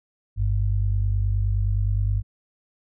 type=tone pair together; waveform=sine; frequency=49.89 / 99.5 Hz; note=G1 / G2; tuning=+31 / +26 cents; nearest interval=octave; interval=1195 cents; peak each=-22 dBFS; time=0.36-2.23 s; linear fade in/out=50 ms; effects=none